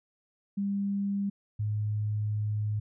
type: tone pair in turn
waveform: sine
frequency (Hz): 199.6 / 105.73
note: G3 / G#2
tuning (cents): +32 / +31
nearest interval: major seventh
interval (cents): 1101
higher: first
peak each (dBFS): -27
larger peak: neither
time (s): 0.57-1.3 / 1.59-2.8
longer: second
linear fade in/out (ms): 10
effects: none